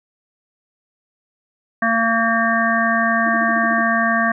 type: harmonic tone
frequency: 228 Hz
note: A#3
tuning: 38 cents flat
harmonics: 1 / 3 / 5 / 7 / 8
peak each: -21 / -21 / -21 / -21 / -21 dBFS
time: 1.82-4.32 s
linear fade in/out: 5 ms
type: tone bursts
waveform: sine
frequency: 310.9 Hz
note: D#4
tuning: 1 cent flat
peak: -26 dBFS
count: 8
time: 3.26-3.812 s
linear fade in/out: 5 ms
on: 34 ms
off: 40 ms
effects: none